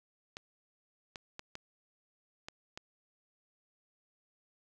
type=clicks; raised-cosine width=0.2 ms; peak=-25 dBFS; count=6; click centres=0.369 / 1.158 / 1.394 / 1.554 / 2.485 / 2.775 s; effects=none